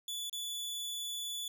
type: tone with dropouts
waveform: sawtooth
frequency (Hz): 3454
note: A7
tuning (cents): -33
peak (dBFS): -34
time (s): 0.08-1.48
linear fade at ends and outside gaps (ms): 2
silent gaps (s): 0.297-0.328
effects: none